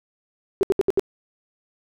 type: tone bursts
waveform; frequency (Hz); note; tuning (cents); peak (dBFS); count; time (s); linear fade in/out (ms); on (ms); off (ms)
sine; 388.9; G4; -14; -14; 5; 0.61-0.995; 0; 21; 70
effects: none